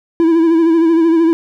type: tone with vibrato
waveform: triangle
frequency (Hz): 329.6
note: E4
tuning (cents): 0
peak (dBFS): -6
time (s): 0.2-1.33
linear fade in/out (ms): 0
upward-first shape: sine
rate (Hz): 13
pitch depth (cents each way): 50
effects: none